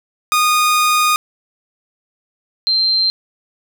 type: tone pair in turn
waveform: sawtooth / sine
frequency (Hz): 1231 / 4141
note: D#6 / C8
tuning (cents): -19 / -19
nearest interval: octave + major sixth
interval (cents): 2100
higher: second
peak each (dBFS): -8 / -12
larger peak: first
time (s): 0.32-1.16 / 2.67-3.1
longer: first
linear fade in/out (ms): 0
effects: none